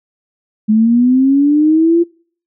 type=linear sweep; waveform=sine; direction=up; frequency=211.3 to 344.9 Hz; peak=-7 dBFS; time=0.68-2.04 s; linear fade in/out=20 ms; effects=noise-tail reverb RT60 0.5 s tail -25 dB re dry